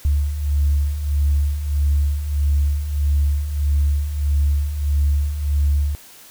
sine beating tone pair, 71.1 / 72.7 Hz, C#2 / D2, +45 / -17 cents, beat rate 1.6 Hz, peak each -22 / -16 dBFS, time 0.05-5.95 s, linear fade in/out 0 ms, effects tanh soft clip ceiling -9 dBFS + white hiss -44 dBFS RMS until 6.3 s

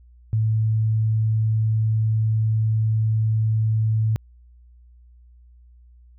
sine tone, 110 Hz, A2, in tune, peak -17 dBFS, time 0.33-4.16 s, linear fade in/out 0 ms, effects added 60 Hz sine -47 dBFS peak until 6.18 s

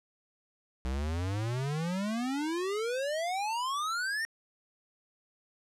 square exponential sweep, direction up, 61.9 to 1864.7 Hz, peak -31 dBFS, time 0.85-4.25 s, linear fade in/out 0 ms, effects low-pass 9000 Hz 12 dB/octave

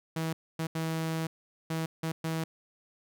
sawtooth tone bursts at uneven times, 161.6 Hz, E3, 34 cents flat, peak -26 dBFS, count 6, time 0.16-0.33 / 0.59-0.67 / 0.75-1.27 / 1.7-1.86 / 2.03-2.12 / 2.24-2.44 s, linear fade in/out 5 ms, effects none

